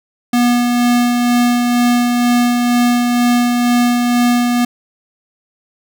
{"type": "tone with tremolo", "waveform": "square", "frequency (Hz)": 242.2, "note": "B3", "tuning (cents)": -34, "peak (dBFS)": -10, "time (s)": [0.33, 4.65], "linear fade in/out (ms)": 5, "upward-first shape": "sine", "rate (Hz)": 2.1, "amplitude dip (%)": 30, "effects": []}